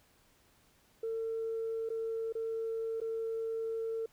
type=tone with dropouts; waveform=sine; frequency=450.9 Hz; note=A4; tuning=42 cents sharp; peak=-32 dBFS; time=1.03-4.06 s; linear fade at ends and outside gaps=5 ms; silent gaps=1.891-1.901 / 2.325-2.351 / 3.003-3.014 s; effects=tanh soft clip ceiling -29 dBFS + pink hiss -67 dBFS RMS until 4.12 s